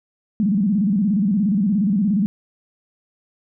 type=tone with vibrato; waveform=sine; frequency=200.7 Hz; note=G3; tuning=41 cents sharp; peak=-15 dBFS; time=0.4-2.26 s; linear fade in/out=0 ms; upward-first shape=square; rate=17 Hz; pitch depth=140 cents each way; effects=none